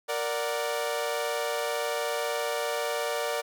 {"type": "chord", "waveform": "sawtooth", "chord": "Bb augmented", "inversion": "none", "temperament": "equal", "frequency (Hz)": [466.2, 587.3, 740], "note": ["Bb4", "D5", "F#5"], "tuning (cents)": [0, 0, 0], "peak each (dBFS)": [-28, -27, -32], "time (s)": [0.08, 3.42], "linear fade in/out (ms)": 20, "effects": []}